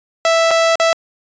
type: tone with dropouts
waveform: sawtooth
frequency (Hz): 659.3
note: E5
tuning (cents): 0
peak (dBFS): -7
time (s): 0.25-0.93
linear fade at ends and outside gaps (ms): 1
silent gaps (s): 0.508-0.512 / 0.756-0.799
effects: resampled to 16000 Hz